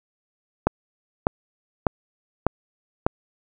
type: click train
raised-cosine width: 1 ms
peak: -3 dBFS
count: 5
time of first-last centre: 0.67-3.065 s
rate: 1.67 Hz
effects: none